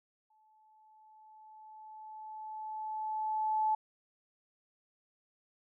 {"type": "tone with exponential growth", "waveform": "sine", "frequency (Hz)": 866, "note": "A5", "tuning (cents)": -28, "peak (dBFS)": -26, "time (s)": [0.3, 3.75], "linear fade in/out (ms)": 5, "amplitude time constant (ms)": 750, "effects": []}